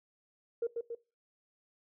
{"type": "tone with echo", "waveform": "sine", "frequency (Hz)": 466.2, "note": "A#4", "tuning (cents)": 0, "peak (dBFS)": -28, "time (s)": [0.62, 0.67], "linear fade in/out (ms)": 5, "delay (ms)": 140, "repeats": 2, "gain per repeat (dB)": -4, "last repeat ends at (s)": 0.95, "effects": ["noise-tail reverb RT60 0.3 s tail -21 dB re dry", "tanh soft clip ceiling -24 dBFS"]}